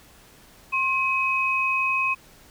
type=tone pair together; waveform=sine; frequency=1065.4 / 2534 Hz; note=C6 / D#7; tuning=+31 / +31 cents; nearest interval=octave + minor third; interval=1500 cents; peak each=-25 / -22 dBFS; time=0.72-2.15 s; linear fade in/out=20 ms; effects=pink hiss -52 dBFS RMS until 2.5 s